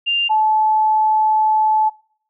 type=tone pair in turn; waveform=sine; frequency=2794 / 865.7 Hz; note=F7 / A5; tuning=0 / -28 cents; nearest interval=octave + minor sixth; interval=2028 cents; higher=first; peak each=-15 / -12 dBFS; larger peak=second; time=0.06-0.29 / 0.29-1.9 s; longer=second; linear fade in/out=20 ms; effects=noise-tail reverb RT60 0.6 s tail -25 dB re dry